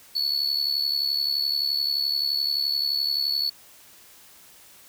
triangle tone with amplitude modulation, 4419 Hz, C#8, 6 cents flat, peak -18 dBFS, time 0.15-3.5 s, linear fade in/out 10 ms, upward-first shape sine, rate 71.6 Hz, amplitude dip 70%, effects white hiss -51 dBFS RMS until 4.88 s

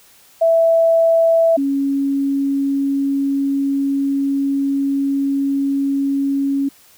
sine tone pair in turn, 660 / 276.7 Hz, E5 / C#4, +2 / -3 cents, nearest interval octave + minor third, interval 1505 cents, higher first, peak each -10 / -15 dBFS, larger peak first, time 0.41-1.57 / 1.57-6.69 s, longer second, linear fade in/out 10 ms, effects white hiss -49 dBFS RMS until 6.97 s

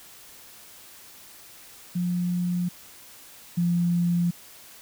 sine tone pair in turn, 177.1 / 173.46 Hz, F3 / F3, +24 / -11 cents, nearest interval unison, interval 35 cents, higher first, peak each -23 / -20 dBFS, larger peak second, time 1.95-2.69 / 3.57-4.31 s, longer neither, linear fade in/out 10 ms, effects white hiss -48 dBFS RMS until 4.81 s

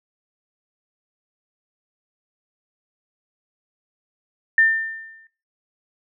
sine tone with exponential decay, 1800 Hz, A6, 39 cents sharp, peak -10 dBFS, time 4.58-5.27 s, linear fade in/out 2 ms, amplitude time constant 150 ms, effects noise-tail reverb RT60 0.4 s tail -21 dB re dry

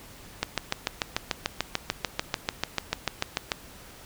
click train, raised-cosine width 0.2 ms, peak -7 dBFS, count 22, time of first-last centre 0.43-3.518 s, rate 6.8 Hz, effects pink hiss -48 dBFS RMS until 4.05 s

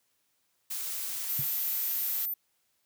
blue noise, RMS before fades -35 dBFS, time 0.7-2.26 s, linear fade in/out 10 ms
sine tone, 14080 Hz, A9, in tune, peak -30 dBFS, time 1.29-2.34 s, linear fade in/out 5 ms
sine tone with exponential decay, 138.59 Hz, C#3, in tune, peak -29 dBFS, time 1.39-1.48 s, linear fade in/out 0 ms, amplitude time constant 18 ms
effects white hiss -74 dBFS RMS until 2.85 s + high-pass 60 Hz 12 dB/octave

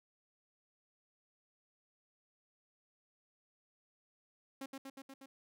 sawtooth tone with echo, 270 Hz, C#4, 45 cents flat, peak -38 dBFS, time 4.61-4.66 s, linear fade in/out 5 ms, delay 120 ms, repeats 5, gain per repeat -2 dB, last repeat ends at 5.26 s, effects none

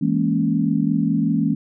sine chord, A# half-diminished seventh, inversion second, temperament equal, 164.81 / 207.7 / 233.1 / 277.2 Hz, E3 / G#3 / A#3 / C#4, 0 / 0 / 0 / 0 cents, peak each -22 dBFS, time 0.01-1.55 s, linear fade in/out 10 ms, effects none

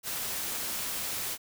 white noise, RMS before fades -34 dBFS, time 0.03-1.38 s, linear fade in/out 50 ms, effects none

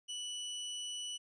sawtooth tone, 2960 Hz, F#7, in tune, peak -36 dBFS, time 0.08-1.18 s, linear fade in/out 20 ms, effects resampled to 22050 Hz

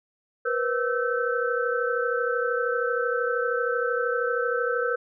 sine tone cluster, 479.1 / 512 / 1317 / 1535 Hz, A#4 / C5 / E6 / G6, +47 / -38 / -2 / -37 cents, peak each -26 / -30 / -30 / -29 dBFS, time 0.45-4.96 s, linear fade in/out 10 ms, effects none

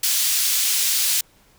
pink high-pass noise, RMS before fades -20 dBFS, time 0.03-1.21 s, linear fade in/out 5 ms, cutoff 4100 Hz, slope 12 dB/octave, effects pink hiss -56 dBFS RMS until 1.58 s

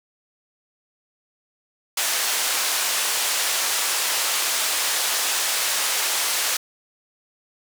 white band-pass noise, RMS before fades -23 dBFS, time 1.97-6.57 s, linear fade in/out 5 ms, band 600 to 9600 Hz, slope 12 dB/octave, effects none

